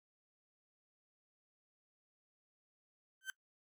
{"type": "tone with exponential growth", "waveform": "35% pulse", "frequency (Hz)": 1547, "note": "G6", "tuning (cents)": -23, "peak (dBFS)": -34, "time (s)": [3.21, 3.3], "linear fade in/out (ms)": 1, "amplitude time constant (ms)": 18, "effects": ["noise-tail reverb RT60 0.1 s tail -20 dB re dry"]}